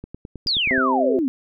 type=click train; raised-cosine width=3 ms; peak=-21 dBFS; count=8; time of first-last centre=0.04-0.78 s; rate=9.46 Hz
type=exponential sweep; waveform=sine; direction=down; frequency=4978 to 246.9 Hz; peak=-18 dBFS; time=0.47-1.28 s; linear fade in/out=0 ms
type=harmonic tone; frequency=130.81 Hz; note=C3; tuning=in tune; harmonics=2 / 3 / 4 / 5; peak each=-22 / -26 / -28 / -30 dBFS; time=0.71-1.19 s; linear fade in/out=0 ms
effects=none